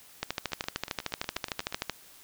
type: two click trains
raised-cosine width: 0.2 ms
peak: -12 / -20 dBFS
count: 23 / 11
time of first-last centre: 0.23-1.897 / 0.52-1.725 s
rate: 13.2 / 8.3 Hz
effects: white hiss -54 dBFS RMS until 2.23 s